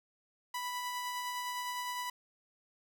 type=tone with tremolo; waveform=sawtooth; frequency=987.8 Hz; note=B5; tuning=in tune; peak=-31 dBFS; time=0.54-2.1 s; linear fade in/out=5 ms; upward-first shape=triangle; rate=9.8 Hz; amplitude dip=30%; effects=none